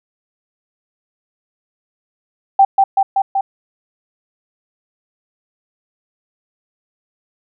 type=tone with echo; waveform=sine; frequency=782 Hz; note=G5; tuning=4 cents flat; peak=-5 dBFS; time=2.59-2.65 s; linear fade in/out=5 ms; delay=190 ms; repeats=4; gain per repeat=-2 dB; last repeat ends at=3.41 s; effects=none